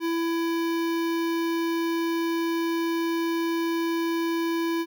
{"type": "tone with notch filter", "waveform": "square", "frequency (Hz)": 333.1, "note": "E4", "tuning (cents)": 18, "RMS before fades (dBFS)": -26, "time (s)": [0, 4.86], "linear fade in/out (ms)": 50, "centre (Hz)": 8100, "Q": 1, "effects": []}